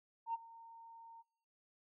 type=tone with ADSR envelope; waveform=sine; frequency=917 Hz; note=A#5; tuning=29 cents flat; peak=-33 dBFS; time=0.26-1.23 s; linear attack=79 ms; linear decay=25 ms; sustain=-20 dB; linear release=30 ms; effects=noise-tail reverb RT60 0.7 s tail -25 dB re dry + tanh soft clip ceiling -30 dBFS